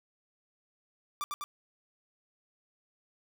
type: tone with echo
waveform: 45% pulse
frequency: 1174.7 Hz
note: D6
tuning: in tune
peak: -32 dBFS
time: 1.21-1.24 s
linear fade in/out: 0 ms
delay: 100 ms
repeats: 2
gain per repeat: -2 dB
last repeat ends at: 1.44 s
effects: none